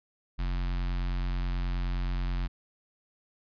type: tone with notch filter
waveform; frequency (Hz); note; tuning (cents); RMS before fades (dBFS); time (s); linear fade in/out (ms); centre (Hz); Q
square; 44.71; F1; +41; -30; 0.38-2.48; 20; 480; 0.79
effects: resampled to 11025 Hz